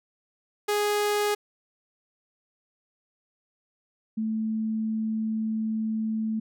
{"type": "tone pair in turn", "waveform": ["sawtooth", "sine"], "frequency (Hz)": [414.9, 219.8], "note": ["G#4", "A3"], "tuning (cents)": [-2, -2], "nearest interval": "major seventh", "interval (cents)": 1100, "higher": "first", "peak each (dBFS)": [-19, -25], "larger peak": "first", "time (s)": [[0.68, 1.35], [4.17, 6.4]], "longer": "second", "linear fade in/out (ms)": 10, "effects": []}